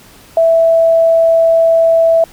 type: tone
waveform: sine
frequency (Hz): 659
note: E5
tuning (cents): -1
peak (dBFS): -6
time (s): 0.37-2.24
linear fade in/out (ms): 2
effects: pink hiss -41 dBFS RMS until 2.32 s